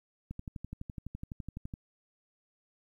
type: click train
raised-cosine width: 5 ms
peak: -27 dBFS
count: 18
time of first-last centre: 0.31-1.739 s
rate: 11.9 Hz
effects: 11-bit

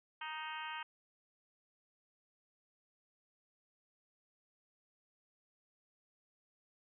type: harmonic tone with a mistuned harmonic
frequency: 311.1 Hz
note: D#4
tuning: in tune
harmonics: 3 / 4 / 5 / 6 / 7 / 8 / 9 / 10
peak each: -45 / -49 / -48 / -51 / -53 / -51 / -52 / -52 dBFS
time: 0.21-0.83 s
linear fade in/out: 5 ms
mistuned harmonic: 8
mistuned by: +32 cents
effects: none

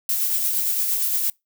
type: noise with tremolo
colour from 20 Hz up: violet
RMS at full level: -21 dBFS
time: 0.09-1.3 s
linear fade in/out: 2 ms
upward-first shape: sine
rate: 8.7 Hz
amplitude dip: 30%
effects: noise-tail reverb RT60 0.2 s tail -26 dB re dry

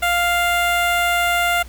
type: tone with notch filter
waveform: 15% pulse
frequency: 698.5 Hz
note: F5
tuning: in tune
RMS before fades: -18 dBFS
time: 0.02-1.63 s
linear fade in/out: 10 ms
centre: 5900 Hz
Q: 1.8
effects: added 60 Hz sine -36 dBFS peak until 1.68 s + pink hiss -45 dBFS RMS until 1.68 s

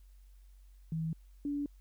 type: tone pair in turn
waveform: sine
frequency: 161.3 / 287.4 Hz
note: E3 / D4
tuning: -37 / -37 cents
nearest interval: minor seventh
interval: 1000 cents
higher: second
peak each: -32 / -32 dBFS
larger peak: neither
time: 0.92-1.13 / 1.45-1.66 s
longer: neither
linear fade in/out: 2 ms
effects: added 47 Hz sine -54 dBFS peak until 1.8 s + white hiss -74 dBFS RMS until 1.8 s

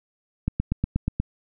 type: click train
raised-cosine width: 5 ms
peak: -10 dBFS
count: 7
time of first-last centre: 0.48-1.2 s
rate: 8.33 Hz
effects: none

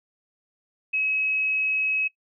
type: tone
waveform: sine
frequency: 2560 Hz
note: D#7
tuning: 49 cents sharp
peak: -22 dBFS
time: 0.93-2.08 s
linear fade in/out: 10 ms
effects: noise-tail reverb RT60 0.1 s tail -20 dB re dry

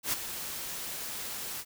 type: noise with ADSR envelope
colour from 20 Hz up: white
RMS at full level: -28 dBFS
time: 0.03-1.65 s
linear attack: 97 ms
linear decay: 17 ms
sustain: -10 dB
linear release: 54 ms
effects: none

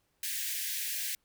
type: high-pass noise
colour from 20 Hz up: white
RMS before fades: -35 dBFS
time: 0.23-1.15 s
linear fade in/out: 2 ms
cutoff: 1600 Hz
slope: 96 dB/octave
effects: pink hiss -75 dBFS RMS until 1.24 s

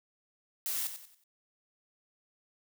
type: noise with echo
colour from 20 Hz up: blue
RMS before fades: -34 dBFS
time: 0.66-0.87 s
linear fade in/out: 0 ms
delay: 92 ms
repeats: 4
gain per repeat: -9 dB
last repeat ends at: 1.238 s
effects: none

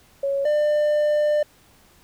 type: tone pair in turn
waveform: sine / triangle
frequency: 554.4 / 597.6 Hz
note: C#5 / D5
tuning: 0 / +30 cents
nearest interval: minor second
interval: 130 cents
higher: second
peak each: -20 / -15 dBFS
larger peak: second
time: 0.23-0.45 / 0.45-1.43 s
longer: second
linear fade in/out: 5 ms
effects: pink hiss -55 dBFS RMS until 2.03 s

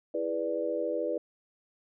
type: chord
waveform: sine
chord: E dominant seventh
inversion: none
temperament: equal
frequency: 329.6 / 415.3 / 493.9 / 587.3 Hz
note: E4 / G#4 / B4 / D5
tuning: 0 / 0 / 0 / 0 cents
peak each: -35 / -37 / -32 / -33 dBFS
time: 0.14-1.18 s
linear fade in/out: 5 ms
effects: none

